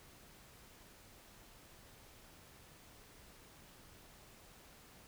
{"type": "silence", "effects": ["pink hiss -60 dBFS RMS until 5.07 s"]}